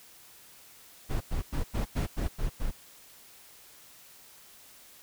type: noise bursts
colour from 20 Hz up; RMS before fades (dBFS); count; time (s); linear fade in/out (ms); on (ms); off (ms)
brown; -29; 8; 1.09-2.715; 20; 120; 95
effects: white hiss -54 dBFS RMS until 5.02 s